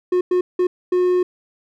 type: tone bursts at uneven times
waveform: triangle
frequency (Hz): 361.5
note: F#4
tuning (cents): -40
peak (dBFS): -12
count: 4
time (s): 0.12-0.21 / 0.31-0.41 / 0.59-0.67 / 0.92-1.23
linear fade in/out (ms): 5
effects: none